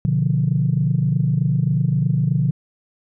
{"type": "chord", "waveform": "sine", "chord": "B diminished", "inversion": "none", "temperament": "equal", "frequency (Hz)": [123.47, 146.83, 174.61], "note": ["B2", "D3", "F3"], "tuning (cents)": [0, 0, 0], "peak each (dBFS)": [-20, -18, -21], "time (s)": [0.05, 2.51], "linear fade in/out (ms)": 0, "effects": ["tanh soft clip ceiling -7 dBFS"]}